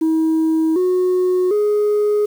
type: tone with pitch steps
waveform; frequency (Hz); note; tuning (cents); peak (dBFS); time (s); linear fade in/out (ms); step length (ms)
sine; 320 / 365.5 / 417.4; D#4 / F#4 / G#4; +49 / -21 / +9; -11; 0.01-2.26; 10; 750
effects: tanh soft clip ceiling -12 dBFS + 7-bit